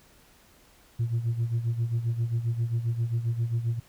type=tone with tremolo; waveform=sine; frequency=116.5 Hz; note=A#2; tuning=1 cent flat; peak=-20 dBFS; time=0.99-3.8 s; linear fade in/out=10 ms; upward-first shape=sine; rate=7.5 Hz; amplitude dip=75%; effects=tanh soft clip ceiling -21 dBFS + pink hiss -58 dBFS RMS until 3.88 s